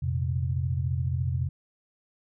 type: chord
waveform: sine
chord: F suspended fourth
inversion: none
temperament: equal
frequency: 87.31 / 116.54 / 130.81 Hz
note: F2 / Bb2 / C3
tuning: 0 / 0 / 0 cents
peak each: -28 / -34 / -28 dBFS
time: 0.02-1.49 s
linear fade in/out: 10 ms
effects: none